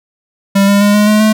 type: tone with pitch steps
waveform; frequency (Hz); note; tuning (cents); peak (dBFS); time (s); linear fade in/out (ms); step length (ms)
square; 197.6 / 201.2 / 204.8 / 208.5 / 212.3 / 216.1; G3 / G3 / G#3 / G#3 / G#3 / A3; +14 / +45 / -24 / +7 / +38 / -31; -7; 0.55-1.33; 10; 130
effects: none